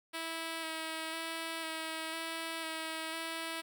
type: tone with vibrato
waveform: 5% pulse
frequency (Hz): 323.9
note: E4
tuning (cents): -30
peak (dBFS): -26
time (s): 0.13-3.62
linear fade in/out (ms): 20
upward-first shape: square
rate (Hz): 1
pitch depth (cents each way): 17
effects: none